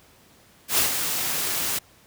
white noise with ADSR envelope, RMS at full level -19 dBFS, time 0.68-1.79 s, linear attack 99 ms, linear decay 120 ms, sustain -7 dB, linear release 9 ms, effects pink hiss -55 dBFS RMS until 2.06 s + high-pass 60 Hz 12 dB/octave

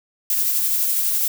violet noise with tremolo, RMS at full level -19 dBFS, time 0.3-1.28 s, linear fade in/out 2 ms, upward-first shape sine, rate 12 Hz, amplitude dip 25%, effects none

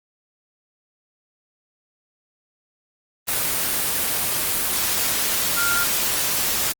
sine tone in noise, 1396.9 Hz, F6, in tune, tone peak -21 dBFS, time 5.56-5.85 s, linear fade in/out 20 ms, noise white, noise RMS -22 dBFS, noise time 3.27-6.73 s, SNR -2 dB, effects Opus 24 kbps

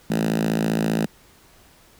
5% pulse tone with high-pass filter, 55.1 Hz, A1, 3 cents sharp, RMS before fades -22 dBFS, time 0.1-1.06 s, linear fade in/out 5 ms, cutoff 190 Hz, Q 5.3, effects pink hiss -53 dBFS RMS until 1.99 s

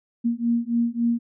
sine beating tone pair, 233.1 / 236.7 Hz, A#3 / A#3, 0 / +27 cents, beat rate 3.6 Hz, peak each -23 dBFS, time 0.24-1.19 s, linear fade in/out 20 ms, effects none

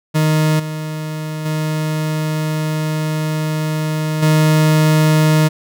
40% pulse tone with level steps, 155.2 Hz, D#3, 4 cents flat, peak -11 / -21 / -16 / -9 dBFS, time 0.14-5.49 s, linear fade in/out 20 ms, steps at 0.59 / 1.45 / 4.22 s, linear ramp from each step 10 ms, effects none

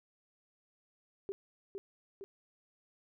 sine tone with echo, 392.9 Hz, G4, 4 cents sharp, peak -35 dBFS, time 1.29-1.32 s, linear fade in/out 0 ms, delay 460 ms, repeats 2, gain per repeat -4 dB, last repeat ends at 2.24 s, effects none

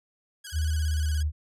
10% pulse tone with vibrato, 1567 Hz, G6, 1 cent flat, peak -30 dBFS, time 0.44-1.23 s, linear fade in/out 10 ms, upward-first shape square, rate 17 Hz, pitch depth 79 cents each way
sine tone with pitch glide, 77.78 to 75.87 Hz, D#2 to D#2, 0 to -43 cents, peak -23 dBFS, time 0.52-1.32 s, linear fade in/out 50 ms, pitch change -43 cents, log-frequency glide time 0.71-1.13 s
effects none

